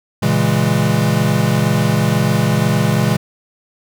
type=chord; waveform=square; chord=A# half-diminished seventh; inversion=none; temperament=equal; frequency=116.54 / 138.59 / 164.81 / 207.7 Hz; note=A#2 / C#3 / E3 / G#3; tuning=0 / 0 / 0 / 0 cents; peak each=-19 dBFS; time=0.22-3.17 s; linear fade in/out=10 ms; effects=none